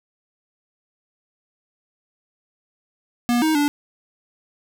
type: tone with pitch steps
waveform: square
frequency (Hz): 240.5 / 314.5 / 290.8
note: B3 / D#4 / D4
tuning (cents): -46 / +19 / -17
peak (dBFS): -17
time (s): 3.29-3.68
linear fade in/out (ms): 0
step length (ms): 130
effects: none

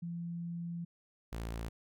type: tone pair in turn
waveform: sine / sawtooth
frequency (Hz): 170.6 / 56.54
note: F3 / A1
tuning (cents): -40 / +48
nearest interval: octave + perfect fifth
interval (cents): 1912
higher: first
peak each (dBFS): -37 / -34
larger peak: second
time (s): 0.02-0.85 / 1.32-1.69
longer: first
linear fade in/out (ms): 10
effects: none

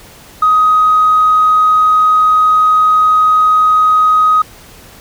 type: tone with tanh clipping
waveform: triangle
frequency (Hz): 1256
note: D#6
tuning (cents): +16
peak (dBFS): -6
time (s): 0.42-4.42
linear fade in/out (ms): 5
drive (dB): 4
effects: pink hiss -38 dBFS RMS until 5 s

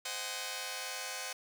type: chord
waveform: 5% pulse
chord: Ab dominant seventh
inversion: first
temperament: just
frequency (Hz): 519.1 / 623 / 747.5 / 830.6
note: C5 / Eb5 / Gb5 / Ab5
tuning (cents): -14 / +2 / +17 / 0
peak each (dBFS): -31 / -34 / -30 / -34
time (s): 0.05-1.33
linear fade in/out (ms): 5
effects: none

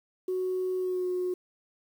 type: tone with pitch glide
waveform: sine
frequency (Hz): 370 to 363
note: F#4 to F#4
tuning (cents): 0 to -33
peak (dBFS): -26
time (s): 0.28-1.34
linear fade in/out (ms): 5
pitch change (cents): -33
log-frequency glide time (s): 0.78-1.08
effects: tanh soft clip ceiling -23 dBFS + 9-bit

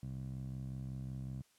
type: tone with band-pass filter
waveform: 15% pulse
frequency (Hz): 65.41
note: C2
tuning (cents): 0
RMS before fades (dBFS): -43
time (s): 0.03-1.42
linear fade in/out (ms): 0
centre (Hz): 130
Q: 1.8
effects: white hiss -71 dBFS RMS until 1.58 s + low-pass 11000 Hz 12 dB/octave

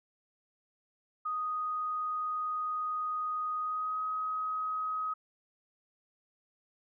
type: tone with pitch glide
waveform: sine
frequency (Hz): 1244.5 to 1264.1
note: D#6 to D#6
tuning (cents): 0 to +27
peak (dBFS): -31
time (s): 1.25-5.14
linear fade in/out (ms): 10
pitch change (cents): +27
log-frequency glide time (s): 3.6-4.01
effects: none

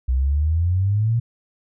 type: exponential sweep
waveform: sine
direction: up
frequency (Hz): 61.74 to 119.5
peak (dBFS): -16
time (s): 0.08-1.2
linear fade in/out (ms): 10
effects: none

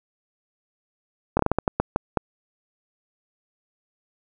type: slowing click train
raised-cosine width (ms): 1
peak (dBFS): -5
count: 10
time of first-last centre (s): 1.37-2.173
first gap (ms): 23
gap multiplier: 1.32
effects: none

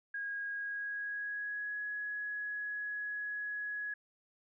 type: tone with pitch glide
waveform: sine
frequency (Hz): 1639 to 1678.3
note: G#6 to G#6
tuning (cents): -23 to +18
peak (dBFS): -36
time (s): 0.14-3.94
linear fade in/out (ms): 5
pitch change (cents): +41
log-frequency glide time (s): 0.51-1.8
effects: none

